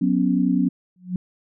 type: chord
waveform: sine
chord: F# suspended fourth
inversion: none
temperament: equal with one note detuned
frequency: 183.19 / 246.9 / 277.2 Hz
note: F#3 / B3 / C#4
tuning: -17 / 0 / 0 cents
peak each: -21 dBFS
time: 0.01-0.69 s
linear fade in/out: 10 ms
type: tone with exponential growth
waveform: sine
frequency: 181.3 Hz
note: F#3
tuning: 35 cents flat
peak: -18 dBFS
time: 0.96-1.16 s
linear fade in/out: 2 ms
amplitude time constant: 42 ms
effects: none